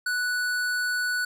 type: tone with hard clipping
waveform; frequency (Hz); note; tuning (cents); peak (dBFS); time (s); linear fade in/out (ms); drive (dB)
sine; 1480; F#6; 0; -26; 0.06-1.25; 5; 15
effects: none